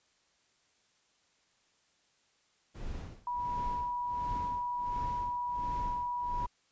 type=noise with tremolo; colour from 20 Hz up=brown; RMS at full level=-39 dBFS; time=2.74-6.47 s; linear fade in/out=20 ms; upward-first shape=sine; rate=1.4 Hz; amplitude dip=95%
type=tone; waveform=sine; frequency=974 Hz; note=B5; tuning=24 cents flat; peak=-32 dBFS; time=3.27-6.46 s; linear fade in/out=2 ms
effects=white hiss -71 dBFS RMS until 6.71 s + resampled to 16000 Hz